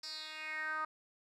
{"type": "tone with band-pass filter sweep", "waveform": "10% pulse", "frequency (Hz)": 311.1, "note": "D#4", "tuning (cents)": 0, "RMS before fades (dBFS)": -41, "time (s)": [0.03, 0.85], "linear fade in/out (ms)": 5, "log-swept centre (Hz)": [5300, 1200], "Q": 4.9, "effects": []}